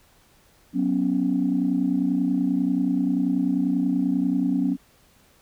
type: chord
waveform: sine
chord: F# suspended fourth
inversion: none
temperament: equal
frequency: 185 / 246.9 / 277.2 Hz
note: F#3 / B3 / C#4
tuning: 0 / 0 / 0 cents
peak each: -25 / -24 / -22 dBFS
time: 0.73-4.77 s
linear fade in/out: 50 ms
effects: tanh soft clip ceiling -12 dBFS + pink hiss -58 dBFS RMS until 5.41 s